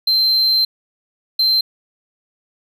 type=tone bursts at uneven times; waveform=triangle; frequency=4119 Hz; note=C8; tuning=28 cents flat; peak=-11 dBFS; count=2; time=0.07-0.65 / 1.39-1.61 s; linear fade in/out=5 ms; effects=none